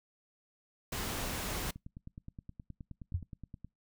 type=noise; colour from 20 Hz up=pink; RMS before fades=-37 dBFS; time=0.92-1.71 s; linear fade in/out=5 ms
type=click train; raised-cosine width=5 ms; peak=-33 dBFS; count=21; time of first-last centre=1.55-3.646 s; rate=9.54 Hz
type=tone with exponential decay; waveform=sine; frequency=87.31 Hz; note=F2; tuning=in tune; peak=-26 dBFS; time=3.14-3.25 s; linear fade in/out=5 ms; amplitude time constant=23 ms
effects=noise-tail reverb RT60 0.2 s tail -25 dB re dry